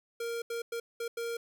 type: tone bursts at uneven times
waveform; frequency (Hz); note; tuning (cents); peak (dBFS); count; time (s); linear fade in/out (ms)
square; 466.2; A#4; 0; -34; 5; 0.2-0.42 / 0.5-0.62 / 0.72-0.8 / 1-1.08 / 1.17-1.37; 5
effects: none